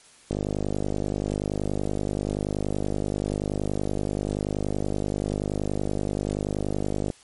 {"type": "click train", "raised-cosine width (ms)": 2, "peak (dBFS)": -13, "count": 344, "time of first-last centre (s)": [0.31, 7.102], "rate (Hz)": 50.5, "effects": ["white hiss -53 dBFS RMS until 7.23 s", "MP3 48 kbps"]}